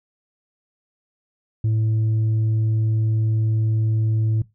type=tone; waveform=sine; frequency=110 Hz; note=A2; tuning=in tune; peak=-14 dBFS; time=1.64-4.42 s; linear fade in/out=5 ms; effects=noise-tail reverb RT60 0.2 s tail -21 dB re dry + tanh soft clip ceiling -16 dBFS